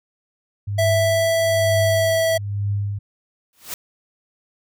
sine tone with tremolo, 101.4 Hz, G#2, 41 cents flat, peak -18 dBFS, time 0.67-2.99 s, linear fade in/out 10 ms, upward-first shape triangle, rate 1.1 Hz, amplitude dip 90%
square tone with pitch glide, 659.3 to 653.6 Hz, E5 to E5, 0 to -15 cents, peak -17 dBFS, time 0.78-2.38 s, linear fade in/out 10 ms, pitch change -15 cents, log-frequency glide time 1.43-2.14 s
white noise with exponential growth, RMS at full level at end -26 dBFS, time 3.53-3.74 s, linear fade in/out 1 ms, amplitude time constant 44 ms
effects none

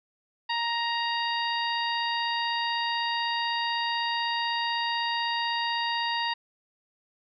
harmonic tone, 936 Hz, A#5, 7 cents sharp, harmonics 1 / 2 / 3 / 4 / 5, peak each -29 / -32 / -34 / -35 / -36 dBFS, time 0.49-6.34 s, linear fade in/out 10 ms, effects none

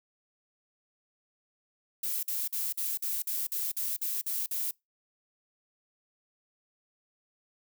violet noise bursts, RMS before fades -32 dBFS, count 11, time 2.03-4.71 s, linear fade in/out 5 ms, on 200 ms, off 48 ms, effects noise-tail reverb RT60 0.2 s tail -25 dB re dry

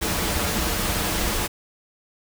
pink noise with comb filter, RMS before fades -24 dBFS, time 0.01-1.48 s, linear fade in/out 20 ms, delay 7.6 ms, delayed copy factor -0.5, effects none

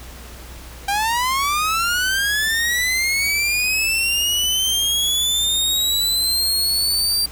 sawtooth linear sweep, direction up, 784 to 4715 Hz, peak -14 dBFS, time 0.88-7.26 s, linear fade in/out 5 ms, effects added 60 Hz sine -37 dBFS peak until 7.31 s + pink hiss -40 dBFS RMS until 7.31 s

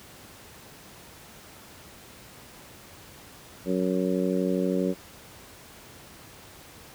harmonic tone, 92.5 Hz, F#2, in tune, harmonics 2 / 3 / 4 / 5 / 6, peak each -27 / -29 / -30 / -31 / -32 dBFS, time 3.65-4.95 s, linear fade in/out 50 ms, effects pink hiss -48 dBFS RMS until 6.94 s + high-pass 60 Hz 12 dB/octave

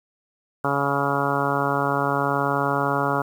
harmonic tone, 140.5 Hz, C#3, 24 cents sharp, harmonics 1 / 2 / 3 / 4 / 5 / 6 / 7 / 8 / 9 / 10, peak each -29 / -29 / -29 / -29 / -29 / -29 / -29 / -29 / -29 / -29 dBFS, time 0.64-3.22 s, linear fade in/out 5 ms, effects 8-bit

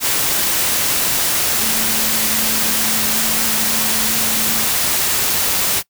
sine tone in noise, 220 Hz, A3, in tune, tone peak -28 dBFS, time 1.58-4.68 s, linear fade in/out 50 ms, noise white, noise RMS -17 dBFS, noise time 0-5.83 s, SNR -14 dB, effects noise-tail reverb RT60 0.1 s tail -22 dB re dry

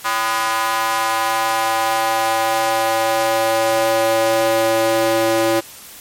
square tone with high-pass filter sweep, 112.3 Hz, A2, 36 cents sharp, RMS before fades -17 dBFS, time 0.04-5.61 s, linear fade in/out 20 ms, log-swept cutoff 1100 to 430 Hz, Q 2.5, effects white hiss -38 dBFS RMS until 6 s + MP3 64 kbps

